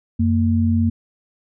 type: tone pair together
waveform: sine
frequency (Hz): 91.28 / 230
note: F#2 / A#3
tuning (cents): -23 / -23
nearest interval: octave + major third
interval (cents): 1600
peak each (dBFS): -17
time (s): 0.19-0.9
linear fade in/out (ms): 10
effects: none